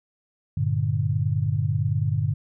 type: chord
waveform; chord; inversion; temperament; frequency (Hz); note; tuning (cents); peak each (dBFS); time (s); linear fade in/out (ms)
sine; G minor; none; equal; 98 / 116.54 / 146.83; G2 / Bb2 / D3; 0 / 0 / 0; -25; 0.57-2.34; 5
effects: none